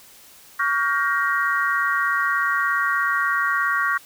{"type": "chord", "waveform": "sine", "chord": "G half-diminished seventh", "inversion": "second", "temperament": "just", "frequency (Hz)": [1128.9, 1411.2, 1568, 1881.6], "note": ["Db6", "F6", "G6", "Bb6"], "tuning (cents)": [31, 18, 0, 16], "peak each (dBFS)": [-23, -24, -26, -24], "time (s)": [0.59, 3.98], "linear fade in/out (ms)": 10, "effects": ["white hiss -48 dBFS RMS until 4.05 s"]}